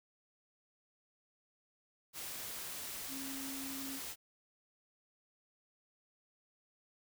sine tone in noise, 270 Hz, C#4, 45 cents flat, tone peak -44 dBFS, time 3.08-4.01 s, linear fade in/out 50 ms, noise white, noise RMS -44 dBFS, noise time 2.13-4.16 s, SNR -3 dB, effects none

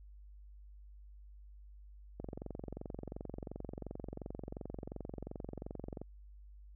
click train, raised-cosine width 2 ms, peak -29 dBFS, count 88, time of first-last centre 2.2-6.016 s, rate 22.8 Hz, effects added 50 Hz sine -52 dBFS peak until 6.75 s

